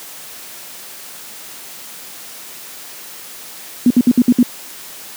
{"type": "tone bursts", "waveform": "sine", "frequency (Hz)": 244.8, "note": "B3", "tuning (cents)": -15, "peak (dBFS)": -5, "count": 6, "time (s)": [3.86, 4.429], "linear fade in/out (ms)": 2, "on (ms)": 44, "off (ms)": 61, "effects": ["white hiss -34 dBFS RMS until 5.16 s", "high-pass 150 Hz 12 dB/octave"]}